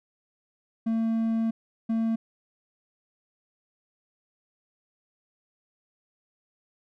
triangle tone bursts at uneven times, 225.6 Hz, A3, 44 cents sharp, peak -21 dBFS, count 2, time 0.86-1.51 / 1.89-2.16 s, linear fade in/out 10 ms, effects none

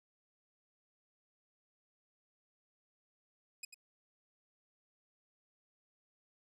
15% pulse tone with echo, 2514 Hz, D#7, 17 cents sharp, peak -34 dBFS, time 3.63-3.65 s, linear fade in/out 5 ms, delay 94 ms, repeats 1, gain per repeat -9 dB, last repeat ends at 3.744 s, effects none

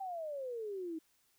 sine exponential sweep, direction down, 790 to 312.4 Hz, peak -38 dBFS, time 0-0.99 s, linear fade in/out 10 ms, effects white hiss -73 dBFS RMS until 1.38 s

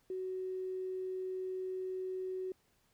triangle tone with tanh clipping, 373.2 Hz, F#4, 15 cents sharp, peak -36 dBFS, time 0.1-2.52 s, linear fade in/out 2 ms, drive 3 dB, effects pink hiss -73 dBFS RMS until 2.93 s

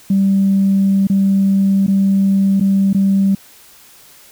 sine tone with dropouts, 195.3 Hz, G3, 6 cents flat, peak -9 dBFS, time 0.1-3.35 s, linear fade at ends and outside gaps 5 ms, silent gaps 1.071-1.098 / 1.866-1.879 / 2.599-2.608 / 2.931-2.946 s, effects tanh soft clip ceiling -5 dBFS + white hiss -44 dBFS RMS until 4.31 s

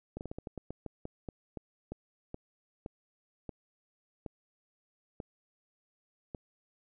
slowing click train, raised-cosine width 2 ms, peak -26 dBFS, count 19, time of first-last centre 0.17-6.348 s, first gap 39 ms, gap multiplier 1.22, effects none

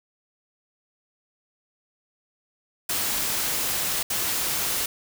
white noise bursts at uneven times, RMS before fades -26 dBFS, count 2, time 2.89-4.03 / 4.1-4.86 s, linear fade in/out 5 ms, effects none

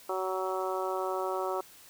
harmonic tone, 187.6 Hz, F#3, 24 cents sharp, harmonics 2 / 3 / 4 / 5 / 6 / 7, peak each -34 / -36 / -37 / -38 / -39 / -39 dBFS, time 0.09-1.61 s, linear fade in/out 5 ms, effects white hiss -54 dBFS RMS until 1.89 s

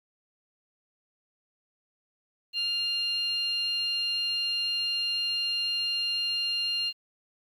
sine tone pair together, 2800 / 4202 Hz, F7 / C8, +4 / +7 cents, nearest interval perfect fifth, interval 703 cents, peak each -28 dBFS, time 2.53-6.93 s, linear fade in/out 50 ms, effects tanh soft clip ceiling -21 dBFS + 10-bit

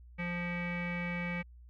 square tone with low-pass filter, 174.61 Hz, F3, in tune, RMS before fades -36 dBFS, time 0.18-1.43 s, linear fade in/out 20 ms, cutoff 2200 Hz, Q 9.9, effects added 60 Hz sine -51 dBFS peak until 1.69 s

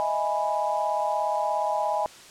sine chord, E major seventh, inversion third, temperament equal, 622.3 / 659.3 / 830.6 / 987.8 Hz, D#5 / E5 / G#5 / B5, 0 / 0 / 0 / 0 cents, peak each -29 / -32 / -26 / -30 dBFS, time 0-2.06 s, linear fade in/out 0 ms, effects white hiss -47 dBFS RMS until 2.3 s + low-pass 8000 Hz 12 dB/octave

